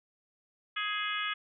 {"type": "harmonic tone with a mistuned harmonic", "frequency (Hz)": 419.5, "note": "G#4", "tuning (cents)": 17, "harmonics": [3, 4, 5, 6, 7, 8], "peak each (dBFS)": [-36, -37, -38, -39, -39, -40], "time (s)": [0.76, 1.34], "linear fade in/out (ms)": 10, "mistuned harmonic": 4, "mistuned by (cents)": -21, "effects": []}